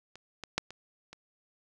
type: clicks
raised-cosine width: 0.2 ms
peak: -30 / -22 / -10 / -27 / -29 dBFS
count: 5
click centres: 0.156 / 0.437 / 0.58 / 0.706 / 1.13 s
effects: none